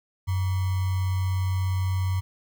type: tone with sample-and-hold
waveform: sine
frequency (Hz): 93.5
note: F#2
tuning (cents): +19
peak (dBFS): -22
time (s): 0.27-2.21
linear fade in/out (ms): 20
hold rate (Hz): 1050
effects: none